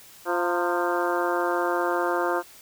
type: harmonic tone with a mistuned harmonic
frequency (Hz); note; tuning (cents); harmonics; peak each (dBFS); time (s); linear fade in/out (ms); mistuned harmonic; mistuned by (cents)
174.61; F3; 0; 2 / 3 / 4 / 5 / 6 / 7 / 8 / 9; -27 / -29 / -30 / -31 / -32 / -32 / -33 / -34; 0.25-2.43; 50; 5; +67
effects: white hiss -49 dBFS RMS until 2.61 s